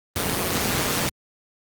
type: noise with amplitude modulation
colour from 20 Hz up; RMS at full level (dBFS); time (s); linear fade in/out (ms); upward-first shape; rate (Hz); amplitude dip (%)
pink; -20; 0.16-1.09; 0; sine; 177; 70
effects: high-pass 80 Hz 12 dB/octave + Opus 24 kbps